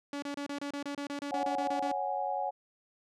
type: tone bursts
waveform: sawtooth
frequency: 285 Hz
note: C#4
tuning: 48 cents sharp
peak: -31 dBFS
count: 15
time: 0.13-1.917 s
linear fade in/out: 2 ms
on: 93 ms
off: 28 ms
type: chord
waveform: sine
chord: C# suspended fourth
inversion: none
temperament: equal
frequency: 554.4 / 740 / 830.6 Hz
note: C#5 / F#5 / G#5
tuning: 0 / 0 / 0 cents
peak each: -37 / -34 / -34 dBFS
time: 1.31-2.51 s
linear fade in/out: 20 ms
effects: low-pass 7000 Hz 12 dB/octave